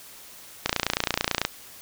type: click train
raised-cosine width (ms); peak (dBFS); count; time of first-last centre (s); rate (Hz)
0.2; -4; 24; 0.66-1.45; 29.1
effects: white hiss -46 dBFS RMS until 1.81 s